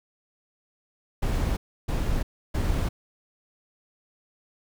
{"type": "noise bursts", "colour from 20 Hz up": "brown", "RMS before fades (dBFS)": -25, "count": 3, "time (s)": [1.22, 2.89], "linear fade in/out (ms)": 10, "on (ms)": 350, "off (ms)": 310, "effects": []}